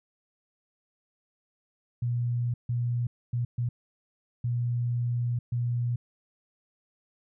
sine tone bursts at uneven times, 120.5 Hz, B2, 42 cents flat, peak -25 dBFS, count 6, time 2.02-2.54 / 2.69-3.07 / 3.33-3.45 / 3.58-3.69 / 4.44-5.39 / 5.52-5.96 s, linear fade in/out 5 ms, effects none

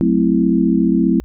sine chord, F# half-diminished seventh, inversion none, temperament equal, 185 / 220 / 261.6 / 329.6 Hz, F#3 / A3 / C4 / E4, 0 / 0 / 0 / 0 cents, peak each -17 dBFS, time 0.01-1.2 s, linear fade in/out 0 ms, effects added 60 Hz sine -35 dBFS peak until 1.24 s

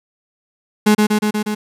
35% pulse tone with echo, 211.4 Hz, G#3, 31 cents sharp, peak -7 dBFS, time 0.86-0.95 s, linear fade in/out 10 ms, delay 120 ms, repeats 5, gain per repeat -2 dB, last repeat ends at 1.55 s, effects resampled to 32000 Hz + 8-bit

